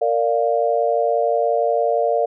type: chord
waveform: sine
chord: Bb major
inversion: none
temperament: equal with one note detuned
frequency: 461.3 / 587.3 / 698.5 Hz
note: Bb4 / D5 / F5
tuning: -18 / 0 / 0 cents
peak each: -20 dBFS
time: 0.01-2.26 s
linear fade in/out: 10 ms
effects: none